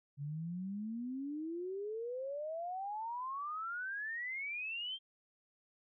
sine exponential sweep, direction up, 138.59 to 3200 Hz, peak -38 dBFS, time 0.17-4.99 s, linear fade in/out 50 ms, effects none

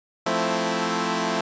10% pulse chord, F major seventh, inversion none, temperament equal, 174.61 / 220 / 261.6 / 329.6 Hz, F3 / A3 / C4 / E4, 0 / 0 / 0 / 0 cents, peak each -20 / -18 / -21 / -21 dBFS, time 0.26-1.41 s, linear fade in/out 5 ms, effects resampled to 16000 Hz

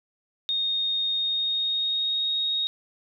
sine tone with pitch glide, 3700 to 3747 Hz, A#7 to A#7, -14 to +8 cents, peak -23 dBFS, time 0.49-2.67 s, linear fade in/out 0 ms, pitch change +22 cents, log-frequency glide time 1.13-2.33 s, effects none

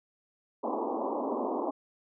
pink band-pass noise, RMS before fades -32 dBFS, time 0.63-1.71 s, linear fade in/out 10 ms, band 230 to 1100 Hz, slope 96 dB/octave, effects none

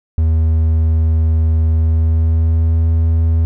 triangle tone with pitch glide, 80.1 to 81.55 Hz, E2 to E2, -49 to -18 cents, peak -8 dBFS, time 0.18-3.45 s, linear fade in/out 0 ms, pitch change +31 cents, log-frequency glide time 1.69-2.8 s, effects none

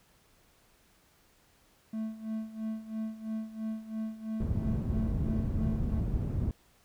triangle tone with tremolo, 220 Hz, A3, in tune, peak -29 dBFS, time 1.93-6 s, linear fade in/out 5 ms, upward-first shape sine, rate 3 Hz, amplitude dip 80%
white low-pass noise, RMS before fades -31 dBFS, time 4.4-6.51 s, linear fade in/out 2 ms, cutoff 120 Hz, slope 12 dB/octave
effects pink hiss -65 dBFS RMS until 6.84 s

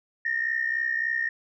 sine tone pair together, 1801.2 / 1864.7 Hz, A6 / A#6, +40 / 0 cents, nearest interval minor second, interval 60 cents, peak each -27 / -26 dBFS, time 0.25-1.29 s, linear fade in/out 5 ms, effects tanh soft clip ceiling -16 dBFS

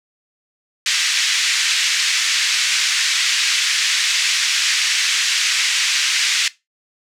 pink band-pass noise, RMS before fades -18 dBFS, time 0.86-6.48 s, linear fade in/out 2 ms, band 1900 to 7100 Hz, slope 24 dB/octave, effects noise-tail reverb RT60 0.2 s tail -18 dB re dry

